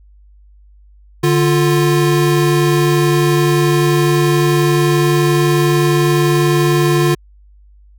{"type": "tone pair together", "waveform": "square", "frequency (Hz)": [147.2, 350.1], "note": ["D3", "F4"], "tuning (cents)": [4, 4], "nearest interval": "octave + minor third", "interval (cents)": 1500, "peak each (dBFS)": [-14, -14], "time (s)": [1.23, 7.15], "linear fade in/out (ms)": 10, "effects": ["added 50 Hz sine -42 dBFS peak until 7.98 s"]}